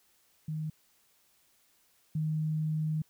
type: tone pair in turn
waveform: sine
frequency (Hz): 155.56 / 155.56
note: D#3 / D#3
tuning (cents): 0 / 0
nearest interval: unison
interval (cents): 0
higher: neither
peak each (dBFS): -32 / -28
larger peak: second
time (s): 0.48-0.7 / 2.15-3.02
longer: second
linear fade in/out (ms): 5
effects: white hiss -68 dBFS RMS until 3.09 s